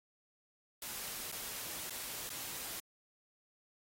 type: noise with dropouts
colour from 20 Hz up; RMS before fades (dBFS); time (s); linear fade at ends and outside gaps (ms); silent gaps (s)
white; -43; 0.82-2.8; 2; 1.317-1.323 / 1.898-1.905 / 2.294-2.302
effects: AAC 48 kbps